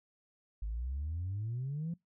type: exponential sweep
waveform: sine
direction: up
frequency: 50.3 to 174.1 Hz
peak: -33 dBFS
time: 0.62-1.94 s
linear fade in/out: 5 ms
effects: noise-tail reverb RT60 0.2 s tail -25 dB re dry + tanh soft clip ceiling -31 dBFS